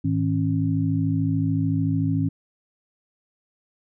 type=tone cluster; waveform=sine; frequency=105.6 / 159.1 / 272.3 Hz; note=G#2 / D#3 / C#4; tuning=+29 / +39 / -31 cents; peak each=-24 dBFS; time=0.04-2.29 s; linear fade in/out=10 ms; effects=none